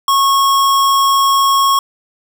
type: tone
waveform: square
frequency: 1096 Hz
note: C#6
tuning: 20 cents flat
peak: -10 dBFS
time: 0.08-1.79 s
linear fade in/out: 2 ms
effects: none